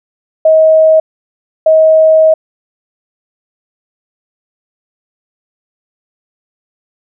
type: tone bursts at uneven times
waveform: sine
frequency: 634 Hz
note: D#5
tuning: 32 cents sharp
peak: -3 dBFS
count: 2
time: 0.45-1 / 1.66-2.34 s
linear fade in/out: 5 ms
effects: none